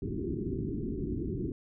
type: low-pass noise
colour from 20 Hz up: white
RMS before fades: -34 dBFS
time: 0.02-1.52 s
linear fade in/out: 2 ms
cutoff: 400 Hz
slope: 96 dB/octave
effects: none